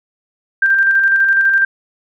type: tone with tremolo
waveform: sine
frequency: 1580 Hz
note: G6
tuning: 13 cents sharp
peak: -8 dBFS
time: 0.62-1.65 s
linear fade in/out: 5 ms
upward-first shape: square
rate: 12 Hz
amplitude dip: 30%
effects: none